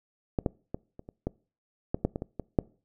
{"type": "clicks", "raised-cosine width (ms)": 2, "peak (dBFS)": [-13, -12, -19, -29, -30, -16, -13, -11, -18, -20, -20, -8], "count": 12, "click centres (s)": [0.388, 0.462, 0.745, 0.994, 1.089, 1.27, 1.945, 2.05, 2.159, 2.221, 2.397, 2.588], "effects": ["noise-tail reverb RT60 0.4 s tail -24 dB re dry"]}